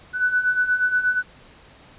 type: beating tone pair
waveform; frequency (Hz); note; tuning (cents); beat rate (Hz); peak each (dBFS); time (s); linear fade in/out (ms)
sine; 1486 / 1494.4; F#6 / F#6; +7 / +17; 8.4; -24 / -19; 0.13-1.23; 50
effects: pink hiss -49 dBFS RMS until 1.98 s + resampled to 8000 Hz